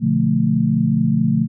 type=chord; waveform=sine; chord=B half-diminished seventh; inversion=none; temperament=just; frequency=123.47 / 148.16 / 177.8 / 222.2 Hz; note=B2 / D3 / F3 / A3; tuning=0 / +16 / +31 / +17 cents; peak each=-22 / -20 / -20 / -17 dBFS; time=0-1.48 s; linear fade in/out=50 ms; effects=none